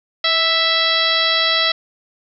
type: harmonic tone with a mistuned harmonic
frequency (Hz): 659.3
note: E5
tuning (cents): 0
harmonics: 1 / 2 / 3 / 4 / 5 / 6 / 7 / 8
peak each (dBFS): -25 / -23 / -21 / -27 / -20 / -19 / -25 / -26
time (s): 0.24-1.72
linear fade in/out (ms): 5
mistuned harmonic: 1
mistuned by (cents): -29
effects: none